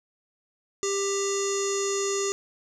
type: tone with low-pass filter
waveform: square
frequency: 395.9 Hz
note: G4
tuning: 17 cents sharp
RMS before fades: -27 dBFS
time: 0.83-2.32 s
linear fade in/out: 0 ms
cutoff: 6600 Hz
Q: 9.5
effects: none